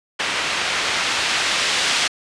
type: noise with low-pass filter sweep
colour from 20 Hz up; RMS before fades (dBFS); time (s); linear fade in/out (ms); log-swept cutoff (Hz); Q
blue; -21; 0.19-2.08; 10; 2200 to 3500; 0.78
effects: resampled to 22050 Hz